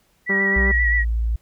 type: tone with vibrato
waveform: sine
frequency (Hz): 1934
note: B6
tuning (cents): -37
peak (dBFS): -17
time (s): 0.26-1.05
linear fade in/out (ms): 50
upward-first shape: sine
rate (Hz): 7.6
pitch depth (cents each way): 34
type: harmonic tone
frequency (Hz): 196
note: G3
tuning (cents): 0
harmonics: 1 / 2 / 3 / 4 / 5 / 6 / 7 / 8 / 9 / 10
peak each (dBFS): -25 / -26 / -35 / -39 / -37 / -39 / -41 / -41 / -45 / -47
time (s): 0.29-0.72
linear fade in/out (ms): 10
type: tone with pitch glide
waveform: sine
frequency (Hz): 61.74 to 56.62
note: B1 to A#1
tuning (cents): 0 to -50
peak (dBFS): -18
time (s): 0.56-1.36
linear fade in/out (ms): 5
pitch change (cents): -150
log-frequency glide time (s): 0.69-0.89
effects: pink hiss -62 dBFS RMS until 1.41 s